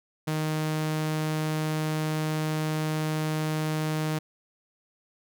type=tone; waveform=sawtooth; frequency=155.4 Hz; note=D#3; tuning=2 cents flat; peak=-22 dBFS; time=0.27-4.19 s; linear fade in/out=10 ms; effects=none